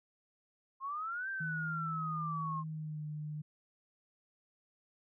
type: exponential two-way sweep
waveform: sine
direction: up then down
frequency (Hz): 1057 to 1586 to 1057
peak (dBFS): -36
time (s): 0.8-2.64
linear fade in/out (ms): 50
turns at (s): 1.29
type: tone with pitch glide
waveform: sine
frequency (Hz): 159 to 151.21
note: D#3 to D#3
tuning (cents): +38 to -49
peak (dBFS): -38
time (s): 1.4-3.42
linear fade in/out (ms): 10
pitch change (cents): -87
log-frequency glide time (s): 2.58-3.04
effects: none